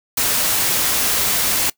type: noise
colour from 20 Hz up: white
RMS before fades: -18 dBFS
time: 0.17-1.7 s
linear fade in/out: 5 ms
effects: noise-tail reverb RT60 0.1 s tail -21 dB re dry